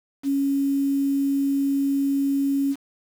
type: tone with quantisation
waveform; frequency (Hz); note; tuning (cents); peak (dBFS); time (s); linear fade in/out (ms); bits
sine; 277.2; C#4; 0; -19; 0.23-2.76; 50; 7
effects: none